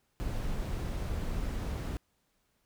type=noise; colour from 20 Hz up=brown; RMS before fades=-34 dBFS; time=0.2-1.97 s; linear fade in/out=0 ms; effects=pink hiss -75 dBFS RMS until 2.65 s